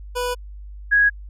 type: tone pair in turn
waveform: 25% pulse / sine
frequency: 492.8 / 1657.6 Hz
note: B4 / G#6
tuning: -4 / -4 cents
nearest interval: octave + major sixth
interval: 2100 cents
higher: second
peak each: -18 / -12 dBFS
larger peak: second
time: 0.15-0.35 / 0.91-1.1 s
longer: first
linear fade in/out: 20 ms
effects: added 50 Hz sine -34 dBFS peak until 1.29 s + resampled to 32000 Hz